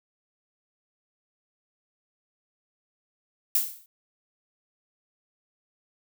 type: noise with exponential decay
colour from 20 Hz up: violet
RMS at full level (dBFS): -20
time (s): 3.55-3.86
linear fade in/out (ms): 2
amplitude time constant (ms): 67
effects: none